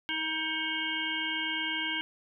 harmonic tone, 316.4 Hz, D#4, 29 cents sharp, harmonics 1 / 3 / 5 / 7 / 9 / 10, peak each -40 / -41 / -36 / -35 / -36 / -36 dBFS, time 0.09-2.01 s, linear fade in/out 0 ms, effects none

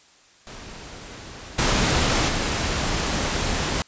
pink noise with level steps, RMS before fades -39 / -20 / -24 dBFS, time 0.47-3.82 s, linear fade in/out 0 ms, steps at 1.58 / 2.28 s, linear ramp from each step 10 ms, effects white hiss -54 dBFS RMS until 3.87 s + resampled to 16000 Hz

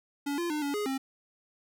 square tone with pitch steps, 284.6 / 344.6 / 301.5 / 284.3 / 416.2 / 267.5 Hz, C#4 / F4 / D4 / C#4 / G#4 / C4, +46 / -23 / +46 / +44 / +4 / +38 cents, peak -30 dBFS, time 0.26-0.98 s, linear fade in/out 10 ms, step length 120 ms, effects none

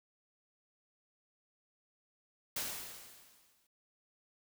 white noise with exponential decay, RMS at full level -36 dBFS, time 2.56-3.67 s, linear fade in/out 5 ms, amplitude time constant 240 ms, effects none

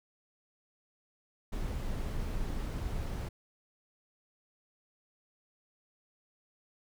brown noise, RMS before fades -35 dBFS, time 1.52-3.29 s, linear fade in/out 10 ms, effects none

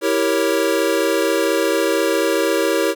square chord, E diminished seventh, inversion none, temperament equal with one note detuned, 327.7 / 392 / 466.2 / 554.4 Hz, E4 / G4 / Bb4 / Db5, -10 / 0 / 0 / 0 cents, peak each -22 dBFS, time 0.01-2.95 s, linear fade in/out 50 ms, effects none

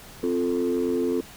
sine chord, F major, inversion second, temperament equal, 261.6 / 349.2 / 440 Hz, C4 / F4 / A4, 0 / 0 / 0 cents, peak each -25 dBFS, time 0.23-1.21 s, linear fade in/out 5 ms, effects tanh soft clip ceiling -16 dBFS + pink hiss -45 dBFS RMS until 1.36 s

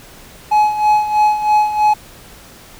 triangle tone with tremolo, 846 Hz, G#5, 32 cents sharp, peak -6 dBFS, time 0.51-1.94 s, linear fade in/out 10 ms, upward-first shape sine, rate 3.1 Hz, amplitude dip 70%, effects pink hiss -40 dBFS RMS until 2.79 s

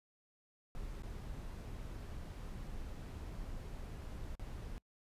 brown noise with dropouts, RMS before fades -45 dBFS, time 0.75-4.78 s, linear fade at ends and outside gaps 0 ms, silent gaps 1.021-1.034 / 4.353-4.396 s, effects noise-tail reverb RT60 0.1 s tail -26 dB re dry + resampled to 32000 Hz

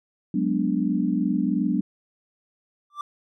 sine chord, G# half-diminished seventh, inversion third, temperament equal, 185 / 207.7 / 246.9 / 293.7 Hz, F#3 / G#3 / B3 / D4, 0 / 0 / 0 / 0 cents, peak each -26 dBFS, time 0.34-1.81 s, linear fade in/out 5 ms
triangle tone with exponential growth, 1174.7 Hz, D6, in tune, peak -23 dBFS, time 2.9-3.01 s, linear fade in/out 2 ms, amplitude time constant 22 ms
effects none

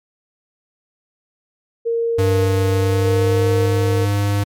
sine tone with tremolo, 463 Hz, A#4, 12 cents flat, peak -16 dBFS, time 1.85-4.06 s, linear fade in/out 20 ms, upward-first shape square, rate 0.83 Hz, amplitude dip 30%
square tone with pitch glide, 98 to 101.28 Hz, G2 to G#2, 0 to -43 cents, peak -16 dBFS, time 2.18-4.44 s, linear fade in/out 10 ms, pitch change +57 cents, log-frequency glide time 2.7-3.5 s
effects MP3 96 kbps

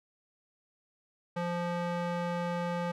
square tone with band-pass filter, 173.8 Hz, F3, 8 cents flat, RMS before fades -33 dBFS, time 1.36-2.92 s, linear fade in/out 10 ms, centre 780 Hz, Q 0.63, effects none

